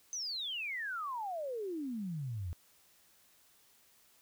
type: exponential sweep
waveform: sine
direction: down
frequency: 6272 to 80.5 Hz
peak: -36 dBFS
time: 0.13-2.53 s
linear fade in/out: 0 ms
effects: white hiss -66 dBFS RMS until 4.21 s